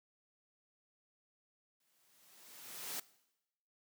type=noise with exponential growth; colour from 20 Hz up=white; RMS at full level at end=-40 dBFS; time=1.8-3 s; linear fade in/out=5 ms; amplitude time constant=260 ms; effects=noise-tail reverb RT60 0.9 s tail -20 dB re dry + high-pass 150 Hz 12 dB/octave